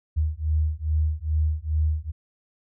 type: beating tone pair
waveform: sine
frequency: 76.3 / 78.7 Hz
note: D#2 / D#2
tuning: -33 / +20 cents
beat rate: 2.4 Hz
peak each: -24 dBFS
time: 0.16-2.12 s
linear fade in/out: 20 ms
effects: none